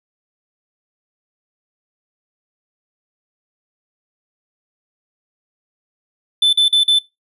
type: tone bursts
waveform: triangle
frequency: 3520 Hz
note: A7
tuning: in tune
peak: -8 dBFS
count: 4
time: 6.42-6.989 s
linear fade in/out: 5 ms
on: 110 ms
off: 43 ms
effects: noise-tail reverb RT60 0.2 s tail -21 dB re dry + resampled to 32000 Hz